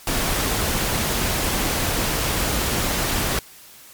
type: noise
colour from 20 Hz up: pink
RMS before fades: -22 dBFS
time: 0.07-3.39 s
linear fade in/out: 2 ms
effects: white hiss -45 dBFS RMS until 3.93 s + MP3 96 kbps